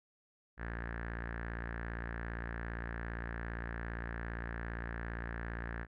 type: tone with low-pass filter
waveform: sawtooth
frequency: 57.5 Hz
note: A#1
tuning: 23 cents flat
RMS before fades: -41 dBFS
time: 0.57-5.87 s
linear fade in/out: 50 ms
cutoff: 1700 Hz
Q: 7.4
effects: none